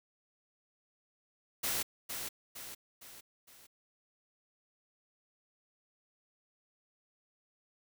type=noise with echo; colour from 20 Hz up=white; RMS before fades=-34 dBFS; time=1.63-1.83 s; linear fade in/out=10 ms; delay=460 ms; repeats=4; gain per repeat=-6 dB; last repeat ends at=3.67 s; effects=none